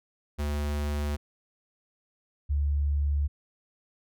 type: tone pair in turn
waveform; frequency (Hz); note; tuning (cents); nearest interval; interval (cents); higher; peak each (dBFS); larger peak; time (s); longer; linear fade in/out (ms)
square / sine; 73.42 / 72.03; D2 / D2; 0 / -33; unison; 33; first; -28 / -23; second; 0.38-1.17 / 2.49-3.28; neither; 20
effects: none